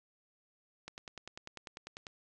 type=click train; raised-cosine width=0.2 ms; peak=-27 dBFS; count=13; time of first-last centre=0.88-2.068 s; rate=10.1 Hz; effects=resampled to 22050 Hz